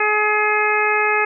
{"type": "harmonic tone", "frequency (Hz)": 422.9, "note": "G#4", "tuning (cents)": 31, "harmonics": [1, 2, 3, 4, 5, 6], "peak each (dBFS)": [-22, -22, -22, -22, -22, -22], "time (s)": [0, 1.25], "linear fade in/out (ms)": 5, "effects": []}